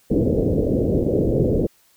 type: low-pass noise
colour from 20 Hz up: white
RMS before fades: -19 dBFS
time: 0.1-1.67 s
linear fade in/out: 10 ms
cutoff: 520 Hz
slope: 48 dB/octave
effects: white hiss -58 dBFS RMS until 1.96 s